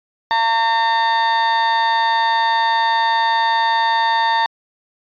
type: tone with amplitude modulation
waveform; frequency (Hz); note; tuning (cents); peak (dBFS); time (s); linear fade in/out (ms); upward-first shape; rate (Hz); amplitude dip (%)
35% pulse; 910; A#5; -42; -10; 0.31-4.46; 0; sine; 225; 50
effects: resampled to 11025 Hz